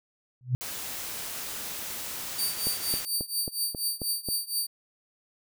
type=tone with exponential growth; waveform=sine; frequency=125.4 Hz; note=B2; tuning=27 cents sharp; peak=-18 dBFS; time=0.41-0.55 s; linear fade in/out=0 ms; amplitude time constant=30 ms
type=noise; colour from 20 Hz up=white; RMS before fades=-36 dBFS; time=0.61-3.05 s; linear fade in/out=0 ms
type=tone with tremolo; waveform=15% pulse; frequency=4623 Hz; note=D8; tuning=28 cents flat; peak=-18 dBFS; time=2.38-4.67 s; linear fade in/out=10 ms; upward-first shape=triangle; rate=4.2 Hz; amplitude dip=95%
type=click train; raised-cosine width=2 ms; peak=-21 dBFS; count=7; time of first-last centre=2.67-4.287 s; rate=3.71 Hz
effects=none